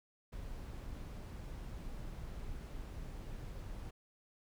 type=noise; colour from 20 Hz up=brown; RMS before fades=-45 dBFS; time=0.32-3.91 s; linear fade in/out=10 ms; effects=none

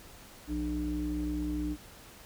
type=tone with low-pass filter; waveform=square; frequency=60 Hz; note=B1; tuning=49 cents flat; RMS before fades=-33 dBFS; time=0.47-1.77 s; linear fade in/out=50 ms; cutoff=290 Hz; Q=9.1; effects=pink hiss -52 dBFS RMS until 2.25 s

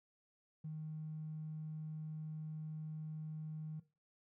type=tone; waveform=triangle; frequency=155.56 Hz; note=D#3; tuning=in tune; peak=-38 dBFS; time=0.64-3.8 s; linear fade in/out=10 ms; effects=noise-tail reverb RT60 0.3 s tail -19 dB re dry + tanh soft clip ceiling -40 dBFS

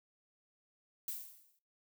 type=noise with exponential decay; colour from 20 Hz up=violet; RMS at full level=-38 dBFS; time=1.08-1.59 s; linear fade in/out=1 ms; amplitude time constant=110 ms; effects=noise-tail reverb RT60 0.3 s tail -19 dB re dry

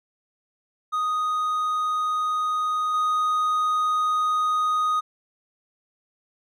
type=tone with level steps; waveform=triangle; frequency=1244.5 Hz; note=D#6; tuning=in tune; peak=-20 / -18 dBFS; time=0.92-5.01 s; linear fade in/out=20 ms; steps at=2.94 s; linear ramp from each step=2 ms; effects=none

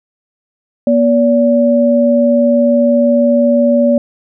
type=tone pair together; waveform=sine; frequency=240.1 / 574 Hz; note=B3 / D5; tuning=-49 / -40 cents; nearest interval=octave + minor third; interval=1509 cents; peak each=-10 dBFS; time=0.87-3.98 s; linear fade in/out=2 ms; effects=none

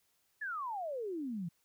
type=exponential sweep; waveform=sine; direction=down; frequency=1772 to 160.6 Hz; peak=-36 dBFS; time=0.41-1.49 s; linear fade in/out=10 ms; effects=white hiss -75 dBFS RMS until 1.64 s

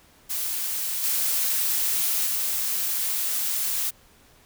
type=noise with level steps; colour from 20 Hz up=blue; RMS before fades=-28 / -24 / -26 dBFS; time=0.29-3.91 s; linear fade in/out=20 ms; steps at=1.03 / 2.26 s; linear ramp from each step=10 ms; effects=pink hiss -56 dBFS RMS until 4.45 s

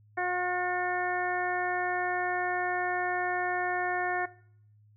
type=harmonic tone with a mistuned harmonic; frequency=360 Hz; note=F#4; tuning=47 cents flat; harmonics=1 / 2 / 3 / 4 / 5 / 6; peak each=-35 / -31 / -39 / -37 / -34 / -42 dBFS; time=0.17-4.26 s; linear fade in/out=10 ms; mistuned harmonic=6; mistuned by=+26 cents; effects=noise-tail reverb RT60 0.6 s tail -19 dB re dry + added 105 Hz sine -57 dBFS peak until 4.96 s

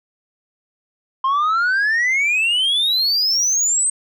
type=exponential sweep; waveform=sine; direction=up; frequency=1046.5 to 8400 Hz; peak=-12 dBFS; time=1.24-3.9 s; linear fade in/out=5 ms; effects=tanh soft clip ceiling -14 dBFS

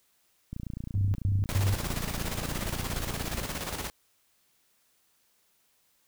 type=click train; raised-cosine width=5 ms; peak=-24 dBFS; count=85; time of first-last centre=0.53-3.417 s; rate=29.1 Hz
type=tone bursts; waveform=sine; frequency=98 Hz; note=G2; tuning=in tune; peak=-23 dBFS; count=3; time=0.95-1.74 s; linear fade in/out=0 ms; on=190 ms; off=110 ms
type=noise with tremolo; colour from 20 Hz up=pink; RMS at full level=-33 dBFS; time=1.49-3.9 s; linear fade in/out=0 ms; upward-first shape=square; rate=17 Hz; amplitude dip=50%
effects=white hiss -69 dBFS RMS until 6.07 s

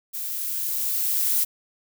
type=noise with level ramp; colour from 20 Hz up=violet; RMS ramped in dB=-31 to -21 dBFS; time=0.13-1.45 s; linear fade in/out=20 ms; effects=none

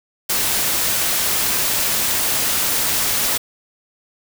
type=noise; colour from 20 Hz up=white; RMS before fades=-19 dBFS; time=0.29-3.38 s; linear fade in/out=10 ms; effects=none

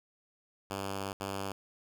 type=tone bursts at uneven times; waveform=5% pulse; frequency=98 Hz; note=G2; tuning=in tune; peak=-24 dBFS; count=2; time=0.7-1.13 / 1.2-1.52 s; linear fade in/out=5 ms; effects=none

